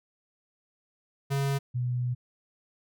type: tone pair in turn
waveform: square / sine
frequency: 138.59 / 123.47 Hz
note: C#3 / B2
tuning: 0 / 0 cents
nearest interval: major second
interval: 200 cents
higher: first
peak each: -26 dBFS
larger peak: neither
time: 1.3-1.59 / 1.74-2.15 s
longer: second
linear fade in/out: 20 ms
effects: none